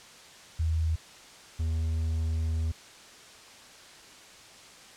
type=tone pair in turn; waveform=sine / triangle; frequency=80.5 / 80.5 Hz; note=E2 / E2; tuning=-41 / -41 cents; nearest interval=unison; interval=0 cents; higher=neither; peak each=-24 / -24 dBFS; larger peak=neither; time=0.59-0.96 / 1.59-2.72 s; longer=second; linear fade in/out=10 ms; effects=white hiss -50 dBFS RMS until 4.96 s + low-pass 7000 Hz 12 dB/octave